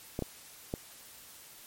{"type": "clicks", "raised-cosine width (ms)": 2, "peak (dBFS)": -19, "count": 3, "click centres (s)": [0.191, 0.223, 0.739], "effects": ["white hiss -52 dBFS RMS until 1.66 s", "MP3 64 kbps"]}